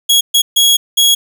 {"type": "tone bursts at uneven times", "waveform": "sawtooth", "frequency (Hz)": 3322, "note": "G#7", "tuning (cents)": 0, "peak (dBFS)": -4, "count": 4, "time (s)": [[0.09, 0.21], [0.34, 0.42], [0.56, 0.77], [0.97, 1.15]], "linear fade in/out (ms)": 10, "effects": []}